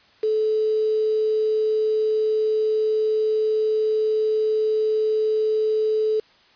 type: tone with quantisation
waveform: sine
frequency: 433.4 Hz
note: A4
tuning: 26 cents flat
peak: -18 dBFS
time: 0.23-6.2 s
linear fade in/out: 5 ms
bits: 6
effects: white hiss -55 dBFS RMS until 6.55 s + resampled to 11025 Hz